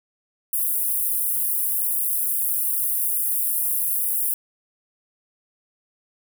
pink high-pass noise, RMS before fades -23 dBFS, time 0.53-4.34 s, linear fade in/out 2 ms, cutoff 10000 Hz, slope 48 dB/octave, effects none

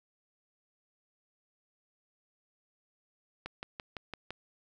click train, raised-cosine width 0.3 ms, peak -23 dBFS, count 6, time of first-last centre 3.46-4.306 s, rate 5.91 Hz, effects none

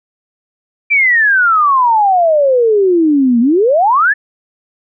sine exponential two-way sweep, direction down then up, 2377 to 228 to 1804 Hz, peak -7 dBFS, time 0.9-4.14 s, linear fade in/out 20 ms, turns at 3.4 s, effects none

